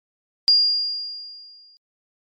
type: tone with exponential decay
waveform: sine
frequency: 4818 Hz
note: D8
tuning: 43 cents sharp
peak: -10 dBFS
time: 0.48-1.77 s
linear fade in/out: 0 ms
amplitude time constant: 280 ms
effects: MP3 96 kbps